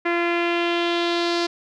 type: tone with low-pass filter sweep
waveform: sawtooth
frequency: 343.4 Hz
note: F4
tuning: 29 cents flat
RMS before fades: -22 dBFS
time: 0.05-1.47 s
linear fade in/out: 10 ms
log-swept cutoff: 2100 to 4700 Hz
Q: 2.9
effects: none

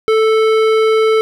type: tone with hard clipping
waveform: sine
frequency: 440 Hz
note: A4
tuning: in tune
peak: -11 dBFS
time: 0.08-1.21 s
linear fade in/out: 0 ms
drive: 14 dB
effects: none

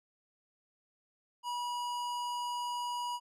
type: tone with hard clipping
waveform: sine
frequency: 969 Hz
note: B5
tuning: 33 cents flat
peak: -36 dBFS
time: 1.43-3.2 s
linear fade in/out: 50 ms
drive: 16 dB
effects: none

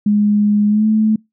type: tone with pitch glide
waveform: sine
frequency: 207.7 to 216.9 Hz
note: G#3 to A3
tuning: 0 to -25 cents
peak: -10 dBFS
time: 0.06-1.16 s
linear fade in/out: 5 ms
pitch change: +75 cents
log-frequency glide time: 0.68-0.86 s
effects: noise-tail reverb RT60 0.2 s tail -26 dB re dry

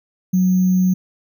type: tone with sample-and-hold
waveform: sine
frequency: 184.3 Hz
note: F#3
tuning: 7 cents flat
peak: -12 dBFS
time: 0.33-0.94 s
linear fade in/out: 10 ms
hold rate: 6300 Hz
effects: none

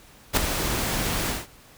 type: noise with ADSR envelope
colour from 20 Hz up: pink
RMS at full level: -17 dBFS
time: 0.33-1.47 s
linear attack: 40 ms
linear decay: 6 ms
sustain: -9 dB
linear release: 180 ms
effects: pink hiss -51 dBFS RMS until 1.77 s

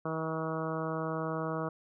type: harmonic tone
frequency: 160 Hz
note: D#3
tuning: 49 cents sharp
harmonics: 1 / 2 / 3 / 4 / 5 / 6 / 7 / 8 / 9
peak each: -37 / -39 / -38 / -39 / -46 / -45 / -41 / -42 / -47 dBFS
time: 0.05-1.69 s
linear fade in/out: 5 ms
effects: none

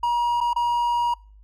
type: tone with dropouts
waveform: triangle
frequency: 954 Hz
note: A#5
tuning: 40 cents sharp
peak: -17 dBFS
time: 0.03-1.14 s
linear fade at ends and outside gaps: 5 ms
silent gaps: 0.405-0.41 / 0.533-0.561 s
effects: noise-tail reverb RT60 0.4 s tail -24 dB re dry + added 51 Hz sine -46 dBFS peak until 1.43 s

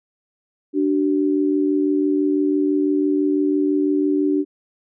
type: tone pair together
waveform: sine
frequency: 294 / 380 Hz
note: D4 / F#4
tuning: +2 / +46 cents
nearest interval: major third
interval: 444 cents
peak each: -17 / -21 dBFS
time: 0.73-4.45 s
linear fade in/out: 50 ms
effects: none

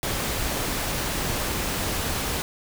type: noise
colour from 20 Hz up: pink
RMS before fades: -27 dBFS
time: 0.03-2.42 s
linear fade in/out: 0 ms
effects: none

